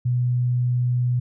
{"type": "tone", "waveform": "sine", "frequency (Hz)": 123.47, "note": "B2", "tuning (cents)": 0, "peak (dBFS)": -18, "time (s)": [0.05, 1.2], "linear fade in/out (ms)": 10, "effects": []}